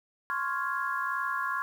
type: chord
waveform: sine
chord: Db major seventh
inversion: third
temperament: equal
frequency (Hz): 1046.5 / 1108.7 / 1396.9 / 1661.2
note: C6 / Db6 / F6 / Ab6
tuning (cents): 0 / 0 / 0 / 0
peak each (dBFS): -34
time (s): 0.3-1.62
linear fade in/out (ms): 0
effects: 9-bit